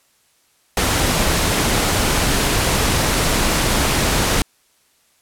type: noise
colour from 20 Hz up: pink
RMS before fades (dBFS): -17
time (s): 0.77-4.42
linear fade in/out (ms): 2
effects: white hiss -59 dBFS RMS until 5.21 s + low-pass 12000 Hz 12 dB/octave